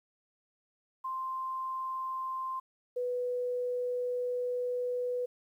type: tone pair in turn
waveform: sine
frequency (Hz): 1046.5 / 493.9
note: C6 / B4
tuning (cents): 0 / 0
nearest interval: octave + minor second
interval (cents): 1300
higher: first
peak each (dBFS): -33 / -30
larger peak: second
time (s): 1.04-2.6 / 2.96-5.26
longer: second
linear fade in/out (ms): 10
effects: 11-bit